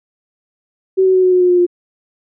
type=tone with pitch steps; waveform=sine; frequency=379.4 / 375.5 / 371.6 / 367.7 / 363.9 / 360.2 / 356.5 / 352.8 Hz; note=F#4 / F#4 / F#4 / F#4 / F#4 / F#4 / F4 / F4; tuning=+43 / +26 / +7 / -11 / -29 / -46 / +36 / +18 cents; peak=-8 dBFS; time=0.97-1.666 s; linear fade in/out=20 ms; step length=87 ms; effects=none